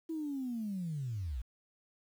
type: linear sweep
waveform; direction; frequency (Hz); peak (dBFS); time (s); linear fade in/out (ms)
sine; down; 329.6 to 52.5; -34; 0.09-1.42; 10
effects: tanh soft clip ceiling -30 dBFS + 10-bit